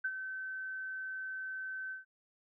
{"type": "tone with ADSR envelope", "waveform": "sine", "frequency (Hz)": 1534, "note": "G6", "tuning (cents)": -38, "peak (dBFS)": -30, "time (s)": [0.04, 2.05], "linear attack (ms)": 10, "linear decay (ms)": 53, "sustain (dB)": -8, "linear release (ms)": 140, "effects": []}